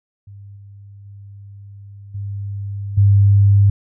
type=tone with level steps; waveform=sine; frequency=100.2 Hz; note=G2; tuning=38 cents sharp; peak=-35 / -37 / -35 / -23 / -8 dBFS; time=0.27-3.7 s; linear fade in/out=5 ms; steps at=0.56 / 1.05 / 2.14 / 2.97 s; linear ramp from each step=10 ms; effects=none